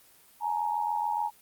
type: tone pair together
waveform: sine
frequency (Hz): 845 / 932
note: G#5 / A#5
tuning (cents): +30 / -1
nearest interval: major second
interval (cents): 169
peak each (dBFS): -29 / -30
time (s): 0.4-1.31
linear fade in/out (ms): 50
effects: white hiss -58 dBFS RMS until 1.41 s + Opus 32 kbps